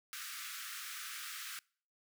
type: high-pass noise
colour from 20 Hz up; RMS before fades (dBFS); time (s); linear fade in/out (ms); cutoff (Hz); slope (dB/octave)
pink; -45; 0.13-1.59; 0; 1200; 96
effects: noise-tail reverb RT60 0.5 s tail -26 dB re dry